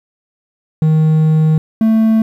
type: tone pair in turn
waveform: triangle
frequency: 156.8 / 221.7 Hz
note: D#3 / A3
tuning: +14 / +13 cents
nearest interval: tritone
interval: 599 cents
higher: second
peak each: -6 dBFS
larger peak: neither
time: 0.82-1.58 / 1.81-2.22 s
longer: first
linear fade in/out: 2 ms
effects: 8-bit